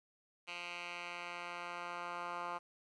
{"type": "tone with band-pass filter sweep", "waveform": "10% pulse", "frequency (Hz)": 174.61, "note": "F3", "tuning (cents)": 0, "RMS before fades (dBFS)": -44, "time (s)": [0.47, 2.59], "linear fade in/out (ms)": 20, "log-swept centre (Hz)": [2600, 1200], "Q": 2, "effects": ["resampled to 22050 Hz", "11-bit"]}